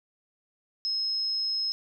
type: tone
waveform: sine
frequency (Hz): 5160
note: E8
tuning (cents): -38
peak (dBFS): -26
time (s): 0.85-1.72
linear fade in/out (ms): 0
effects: none